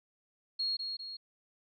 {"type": "tone with echo", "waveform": "sine", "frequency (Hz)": 4291, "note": "C8", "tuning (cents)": 43, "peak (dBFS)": -30, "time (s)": [0.59, 0.77], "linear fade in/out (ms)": 10, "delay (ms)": 200, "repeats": 2, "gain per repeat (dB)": -5, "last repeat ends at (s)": 1.17, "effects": []}